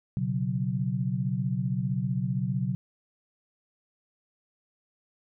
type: chord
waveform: sine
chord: B suspended second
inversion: none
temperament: just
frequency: 123.47 / 138.9 / 185.21 Hz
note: B2 / C#3 / F#3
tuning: 0 / +4 / +2 cents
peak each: -30 dBFS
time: 0.17-2.75 s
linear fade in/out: 0 ms
effects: none